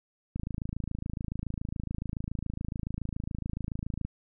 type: click train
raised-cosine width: 5 ms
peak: -21 dBFS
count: 101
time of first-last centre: 0.36-4.05 s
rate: 27.1 Hz
effects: none